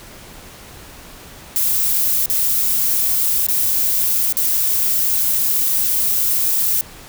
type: noise with dropouts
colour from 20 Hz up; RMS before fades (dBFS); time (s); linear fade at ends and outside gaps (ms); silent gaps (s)
violet; -17; 1.56-6.81; 0; 2.259-2.299 / 3.466-3.486 / 4.325-4.369
effects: pink hiss -39 dBFS RMS until 7.08 s